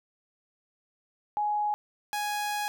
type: tone pair in turn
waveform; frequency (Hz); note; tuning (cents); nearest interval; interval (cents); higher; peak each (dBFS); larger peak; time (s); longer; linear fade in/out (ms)
sine / sawtooth; 836 / 831.2; G#5 / G#5; +11 / +1; unison; 10; first; -25; neither; 1.37-1.74 / 2.13-2.68; second; 0
effects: none